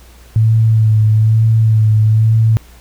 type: tone with vibrato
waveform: sine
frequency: 110 Hz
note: A2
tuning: in tune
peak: -7 dBFS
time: 0.36-2.57 s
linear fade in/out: 0 ms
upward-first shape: sine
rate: 1.1 Hz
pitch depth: 30 cents each way
effects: added 60 Hz sine -39 dBFS peak until 2.8 s + pink hiss -45 dBFS RMS until 2.8 s